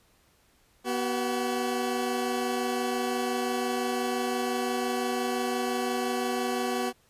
20% pulse tone pair together, 244 / 378.9 Hz, B3 / F#4, -21 / +41 cents, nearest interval minor sixth, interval 762 cents, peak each -25 dBFS, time 0.84-6.93 s, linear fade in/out 50 ms, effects pink hiss -64 dBFS RMS until 7.09 s + resampled to 32000 Hz

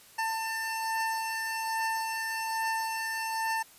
25% pulse beating tone pair, 894 / 895.2 Hz, A5 / A5, +27 / +30 cents, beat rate 1.2 Hz, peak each -27 / -34 dBFS, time 0.18-3.63 s, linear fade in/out 10 ms, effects white hiss -55 dBFS RMS until 3.78 s + resampled to 32000 Hz

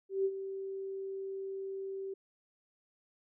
sine tone with ADSR envelope, 387.6 Hz, G4, 20 cents flat, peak -26 dBFS, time 0.09-2.14 s, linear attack 160 ms, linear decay 53 ms, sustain -11 dB, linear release 7 ms, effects none

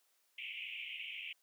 pink band-pass noise, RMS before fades -45 dBFS, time 0.38-1.33 s, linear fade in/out 5 ms, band 2200 to 3100 Hz, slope 96 dB/octave, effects white hiss -75 dBFS RMS until 1.42 s + high-pass 400 Hz 12 dB/octave

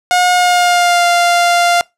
sawtooth tone with pitch glide, 720 to 696.7 Hz, F#5 to F5, -47 to -4 cents, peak -5 dBFS, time 0.11-1.81 s, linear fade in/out 0 ms, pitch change -57 cents, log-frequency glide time 0.33-1.06 s, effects noise-tail reverb RT60 0.2 s tail -24 dB re dry + low-pass 10000 Hz 12 dB/octave

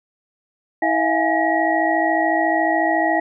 sine tone cluster, 323.8 / 653 / 707 / 831 / 1907 Hz, E4 / E5 / F5 / G#5 / A#6, -31 / -17 / +21 / +1 / +39 cents, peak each -22 dBFS, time 0.82-3.2 s, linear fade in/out 5 ms, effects none

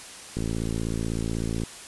click train, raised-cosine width 3 ms, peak -16 dBFS, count 72, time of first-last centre 0.37-1.636 s, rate 56.1 Hz, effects white hiss -42 dBFS RMS until 1.87 s + resampled to 24000 Hz

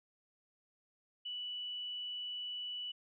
sine tone, 2960 Hz, F#7, in tune, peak -39 dBFS, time 1.25-2.92 s, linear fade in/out 10 ms, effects none

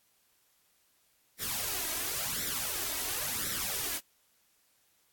white noise with flanger, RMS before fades -34 dBFS, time 1.38-4.01 s, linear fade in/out 50 ms, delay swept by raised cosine 0.52 to 3.12 ms, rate 0.95 Hz, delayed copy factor +0.7, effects white hiss -70 dBFS RMS until 5.12 s + AAC 64 kbps

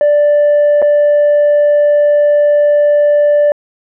sine tone with dropouts, 587.3 Hz, D5, in tune, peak -4 dBFS, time 0.01-3.52 s, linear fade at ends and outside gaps 1 ms, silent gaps 0.818-0.824 s, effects tanh soft clip ceiling -5 dBFS

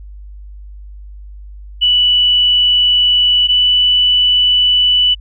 sine tone pair in turn, 2960 / 2973 Hz, F#7 / F#7, 0 / +8 cents, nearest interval unison, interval 8 cents, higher second, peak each -8 dBFS, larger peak neither, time 1.81-3.48 / 3.48-5.15 s, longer neither, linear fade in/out 20 ms, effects added 50 Hz sine -30 dBFS peak until 5.2 s

